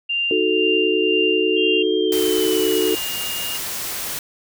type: tone with tremolo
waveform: sine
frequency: 2788 Hz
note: F7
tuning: 4 cents flat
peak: -18 dBFS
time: 0.09-1.83 s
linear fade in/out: 10 ms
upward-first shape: sine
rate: 2 Hz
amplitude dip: 40%
type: chord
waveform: sine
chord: D# diminished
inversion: none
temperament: equal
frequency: 311.1 / 370 / 440 Hz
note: D#4 / F#4 / A4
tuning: 0 / 0 / 0 cents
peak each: -23 / -20 / -20 dBFS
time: 0.31-2.95 s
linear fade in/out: 2 ms
type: tone with pitch glide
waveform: sine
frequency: 3200 to 2834 Hz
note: G7 to F7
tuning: +35 to +25 cents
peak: -27 dBFS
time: 1.56-3.58 s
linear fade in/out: 20 ms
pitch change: -210 cents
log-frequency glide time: 1.98-2.96 s
type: noise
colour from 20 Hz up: white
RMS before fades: -27 dBFS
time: 2.12-4.19 s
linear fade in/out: 2 ms
effects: none